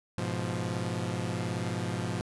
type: chord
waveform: sawtooth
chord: F diminished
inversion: first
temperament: equal with one note detuned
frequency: 104.73 / 123.47 / 174.61 Hz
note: Ab2 / Cb3 / F3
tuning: +15 / 0 / 0 cents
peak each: -31 dBFS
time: 0.18-2.21 s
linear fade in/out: 0 ms
effects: resampled to 24000 Hz